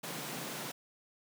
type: high-pass noise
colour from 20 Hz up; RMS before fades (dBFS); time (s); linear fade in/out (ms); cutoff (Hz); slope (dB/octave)
pink; -41; 0.03-0.72; 10; 130; 96
effects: none